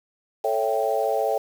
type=chord; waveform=sine; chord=A dominant seventh; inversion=none; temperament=equal; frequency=440 / 554.4 / 659.3 / 784 Hz; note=A4 / C#5 / E5 / G5; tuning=0 / 0 / 0 / 0 cents; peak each=-26 dBFS; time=0.44-1.38 s; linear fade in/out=5 ms; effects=7-bit